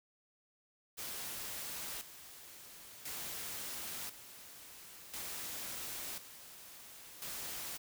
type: noise with tremolo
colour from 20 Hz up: white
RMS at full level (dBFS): -43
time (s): 0.97-7.78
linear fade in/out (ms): 20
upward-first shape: square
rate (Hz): 0.48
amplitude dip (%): 70
effects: none